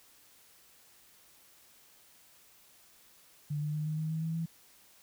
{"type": "tone with pitch steps", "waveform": "sine", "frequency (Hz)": [147.6, 149.92, 152.28, 154.67, 157.1, 159.57, 162.08, 164.63], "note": ["D3", "D3", "D#3", "D#3", "D#3", "D#3", "E3", "E3"], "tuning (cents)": [9, 36, -37, -10, 17, 44, -29, -2], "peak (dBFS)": -31, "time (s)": [3.5, 4.46], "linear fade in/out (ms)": 10, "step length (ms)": 120, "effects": ["white hiss -61 dBFS RMS until 5.02 s"]}